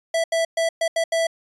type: tone bursts at uneven times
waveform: square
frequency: 659.3 Hz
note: E5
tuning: in tune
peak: -19 dBFS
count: 6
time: 0.14-0.24 / 0.32-0.45 / 0.57-0.69 / 0.81-0.88 / 0.96-1.04 / 1.12-1.27 s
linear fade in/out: 5 ms
effects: resampled to 24000 Hz